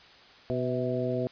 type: harmonic tone with a mistuned harmonic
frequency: 124.9 Hz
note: B2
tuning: 20 cents sharp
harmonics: 1 / 2 / 3 / 4 / 5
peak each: -33 / -33 / -33 / -33 / -33 dBFS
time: 0.5-1.27 s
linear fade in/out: 0 ms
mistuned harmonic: 5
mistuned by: +52 cents
effects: white hiss -53 dBFS RMS until 1.31 s + resampled to 11025 Hz